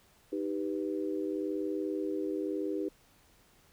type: chord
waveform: sine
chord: Eb augmented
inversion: none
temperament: equal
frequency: 311.1 / 392 / 493.9 Hz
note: Eb4 / G4 / B4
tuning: 0 / 0 / 0 cents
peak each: -34 / -35 / -39 dBFS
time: 0.32-2.89 s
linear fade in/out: 10 ms
effects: pink hiss -64 dBFS RMS until 3.72 s